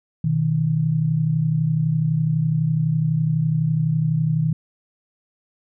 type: tone pair together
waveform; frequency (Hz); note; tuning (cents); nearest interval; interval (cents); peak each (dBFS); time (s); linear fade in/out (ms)
sine; 125.83 / 157.8; B2 / D#3; +33 / +25; major third; 392; -23 / -18; 0.24-4.53; 5
effects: none